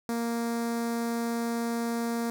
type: tone with notch filter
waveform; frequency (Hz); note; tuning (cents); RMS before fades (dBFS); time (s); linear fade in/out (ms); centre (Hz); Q
sawtooth; 233.1; A#3; 0; -30; 0.09-2.3; 0; 2900; 1.1
effects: none